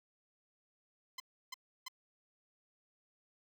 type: tone bursts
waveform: 10% pulse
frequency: 1030 Hz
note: C6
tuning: 28 cents flat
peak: -33 dBFS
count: 3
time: 1.18-1.883 s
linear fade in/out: 5 ms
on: 21 ms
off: 320 ms
effects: none